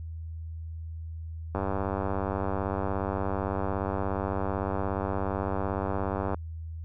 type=click train; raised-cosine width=1 ms; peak=-16 dBFS; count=468; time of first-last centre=1.55-6.345 s; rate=97.4 Hz; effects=added 81 Hz sine -35 dBFS peak until 6.84 s